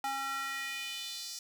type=tone with high-pass filter sweep; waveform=square; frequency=272 Hz; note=C#4; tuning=33 cents flat; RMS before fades=-38 dBFS; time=0.04-1.39 s; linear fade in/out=2 ms; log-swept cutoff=880 to 5400 Hz; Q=2.6; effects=none